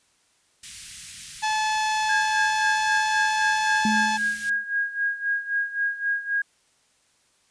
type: band-stop noise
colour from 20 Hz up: white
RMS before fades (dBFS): -38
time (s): 0.63-4.5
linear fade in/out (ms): 5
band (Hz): 180 to 1800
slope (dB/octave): 24
type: harmonic tone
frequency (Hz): 864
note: A5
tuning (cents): -32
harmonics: 1 / 2 / 3 / 4 / 5 / 6 / 7 / 8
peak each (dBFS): -23 / -29 / -33 / -35 / -37 / -39 / -40 / -41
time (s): 1.42-4.18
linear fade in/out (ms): 20
type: tone with tremolo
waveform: sine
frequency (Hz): 1635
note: G#6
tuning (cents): -28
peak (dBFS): -20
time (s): 2.09-6.42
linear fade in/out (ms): 5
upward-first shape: sine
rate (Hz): 3.8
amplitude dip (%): 80
type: tone with exponential decay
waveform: sine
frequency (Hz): 214.9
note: A3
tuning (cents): -41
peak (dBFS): -19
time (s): 3.85-4.64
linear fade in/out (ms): 2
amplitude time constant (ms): 170
effects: white hiss -64 dBFS RMS until 7.5 s + resampled to 22050 Hz